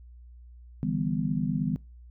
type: chord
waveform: sine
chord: E minor seventh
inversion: third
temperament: just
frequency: 148.33 / 164.81 / 197.78 / 247.2 Hz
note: D3 / E3 / G3 / B3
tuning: +18 / 0 / +16 / +2 cents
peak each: -31 dBFS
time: 0.83-1.76 s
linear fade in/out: 0 ms
effects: noise-tail reverb RT60 0.3 s tail -23 dB re dry + added 60 Hz sine -46 dBFS peak until 2.1 s